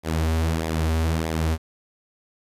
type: tone with flanger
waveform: sawtooth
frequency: 80.5 Hz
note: E2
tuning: 41 cents flat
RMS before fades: -23 dBFS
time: 0.03-1.58 s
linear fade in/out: 50 ms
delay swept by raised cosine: 0.68 to 6.58 ms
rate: 1.6 Hz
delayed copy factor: -0.6
effects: resampled to 32000 Hz + 9-bit